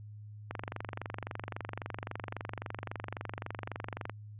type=click train; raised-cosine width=0.5 ms; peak=-22 dBFS; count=86; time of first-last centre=0.51-4.096 s; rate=23.7 Hz; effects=added 105 Hz sine -45 dBFS peak until 4.39 s + resampled to 8000 Hz